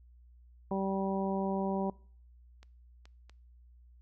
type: harmonic tone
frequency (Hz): 193.8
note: G3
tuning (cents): -20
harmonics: 1 / 2 / 3 / 4 / 5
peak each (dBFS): -33 / -36 / -38 / -39 / -40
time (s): 0.71-1.9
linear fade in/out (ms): 2
type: clicks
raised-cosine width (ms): 0.2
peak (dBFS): -37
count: 3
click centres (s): 2.63 / 3.055 / 3.296
effects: noise-tail reverb RT60 0.5 s tail -23 dB re dry + added 60 Hz sine -55 dBFS peak until 4.01 s